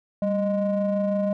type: ring-modulated tone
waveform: triangle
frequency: 210 Hz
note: G#3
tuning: 19 cents sharp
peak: -16 dBFS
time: 0.22-1.33 s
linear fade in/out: 2 ms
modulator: 407 Hz
effects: none